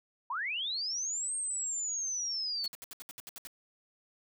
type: linear two-way sweep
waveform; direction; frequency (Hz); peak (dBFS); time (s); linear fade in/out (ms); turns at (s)
sine; up then down; 895 to 8550 to 4336; -32; 0.3-2.68; 5; 1.35
type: noise bursts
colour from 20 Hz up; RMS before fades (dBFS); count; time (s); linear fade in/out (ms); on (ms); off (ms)
white; -45; 10; 2.64-3.471; 0; 21; 69
effects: none